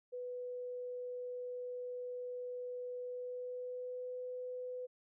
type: tone with pitch glide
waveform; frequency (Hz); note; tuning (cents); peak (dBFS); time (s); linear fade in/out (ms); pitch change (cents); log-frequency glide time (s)
sine; 495.3 to 501.1; B4 to B4; +5 to +25; -40; 0.12-4.87; 20; +20; 2.99-4.18
effects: none